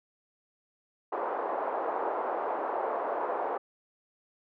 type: band-pass noise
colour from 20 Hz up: white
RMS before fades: -32 dBFS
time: 1.12-3.58 s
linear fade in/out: 10 ms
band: 400 to 980 Hz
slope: 24 dB/octave
effects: none